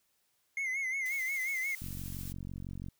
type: tone with vibrato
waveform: triangle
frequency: 2112 Hz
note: C7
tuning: 16 cents sharp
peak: -30 dBFS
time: 0.57-1.75 s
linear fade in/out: 2 ms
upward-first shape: sine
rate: 5.6 Hz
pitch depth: 78 cents each way
type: noise with tremolo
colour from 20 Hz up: blue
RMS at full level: -46 dBFS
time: 1.05-2.33 s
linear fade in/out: 10 ms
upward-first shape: triangle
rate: 14 Hz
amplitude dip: 25%
type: click train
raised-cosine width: 5 ms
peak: -30 dBFS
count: 50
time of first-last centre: 1.82-2.885 s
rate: 46 Hz
effects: white hiss -75 dBFS RMS until 2.99 s